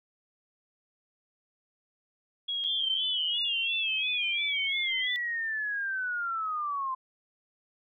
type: linear sweep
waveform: sine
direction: down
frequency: 3333 to 1030 Hz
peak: -29 dBFS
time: 2.48-6.95 s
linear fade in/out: 10 ms
type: tone with vibrato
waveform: sine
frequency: 3287 Hz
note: G#7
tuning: 19 cents flat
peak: -30 dBFS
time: 2.64-5.16 s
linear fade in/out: 0 ms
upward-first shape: sine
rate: 2.9 Hz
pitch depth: 110 cents each way
effects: none